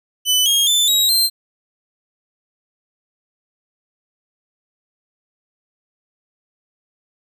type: tone with pitch steps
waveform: sawtooth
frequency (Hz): 3000 / 3253 / 3527 / 3824 / 4146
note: F#7 / G#7 / A7 / A#7 / C8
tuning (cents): +23 / -37 / +3 / +43 / -17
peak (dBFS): -10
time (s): 0.25-1.3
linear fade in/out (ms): 50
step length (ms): 210
effects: none